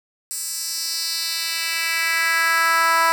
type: tone with high-pass filter sweep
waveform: 10% pulse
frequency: 329.6 Hz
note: E4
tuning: in tune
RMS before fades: -21 dBFS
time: 0.31-3.12 s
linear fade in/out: 0 ms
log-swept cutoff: 7900 to 990 Hz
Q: 2
effects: none